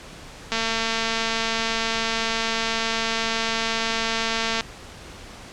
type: click train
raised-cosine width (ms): 0.2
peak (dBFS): -7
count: 925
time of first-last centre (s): 0.52-4.608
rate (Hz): 226
effects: pink hiss -41 dBFS RMS until 5.52 s + low-pass 7000 Hz 12 dB/octave